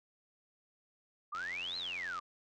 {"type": "exponential two-way sweep", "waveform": "sine", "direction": "up then down", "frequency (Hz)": [1151, 4235, 1151], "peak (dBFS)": -37, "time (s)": [1.32, 2.2], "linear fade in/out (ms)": 10, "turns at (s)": 1.77}
{"type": "click train", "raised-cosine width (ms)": 0.2, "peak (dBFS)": -31, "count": 76, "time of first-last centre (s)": [1.35, 2.19], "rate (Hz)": 89.3}
{"effects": []}